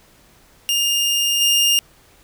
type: tone with level steps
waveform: sawtooth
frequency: 2820 Hz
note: F7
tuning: 16 cents sharp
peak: -13 / -10 dBFS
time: 0.69-1.79 s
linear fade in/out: 0 ms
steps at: 1.4 s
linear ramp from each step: 20 ms
effects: pink hiss -52 dBFS RMS until 2.23 s